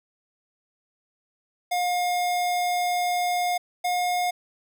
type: tone pair in turn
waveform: square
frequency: 713 / 716 Hz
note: F5 / F5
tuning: +36 / +43 cents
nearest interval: unison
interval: 7 cents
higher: second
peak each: -23 / -23 dBFS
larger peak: neither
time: 1.71-3.58 / 3.84-4.31 s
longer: first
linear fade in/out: 10 ms
effects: none